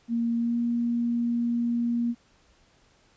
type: tone with pitch glide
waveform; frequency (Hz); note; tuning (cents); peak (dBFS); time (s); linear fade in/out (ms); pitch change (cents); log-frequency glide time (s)
sine; 233.1 to 236.5; A#3 to A#3; 0 to +25; -23; 0.08-2.15; 50; +25; 0.37-0.57
effects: pink hiss -62 dBFS RMS until 3.16 s + resampled to 16000 Hz